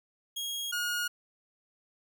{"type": "tone pair in turn", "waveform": "sawtooth", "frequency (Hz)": [3280, 1436.4], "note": ["G#7", "F6"], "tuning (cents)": [-22, 48], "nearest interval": "octave + major second", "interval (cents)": 1430, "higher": "first", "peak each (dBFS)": [-30, -26], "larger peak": "second", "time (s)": [[0.36, 0.72], [0.72, 1.08]], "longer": "neither", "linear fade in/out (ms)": 10, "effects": []}